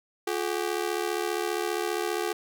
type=ring-modulated tone; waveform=sawtooth; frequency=390 Hz; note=G4; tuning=9 cents flat; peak=-20 dBFS; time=0.27-2.33 s; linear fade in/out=5 ms; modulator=37.5 Hz; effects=none